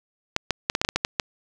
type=clicks; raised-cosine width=0.2 ms; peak=-4 dBFS; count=10; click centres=0.364 / 0.507 / 0.699 / 0.751 / 0.815 / 0.849 / 0.889 / 0.96 / 1.049 / 1.198 s; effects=none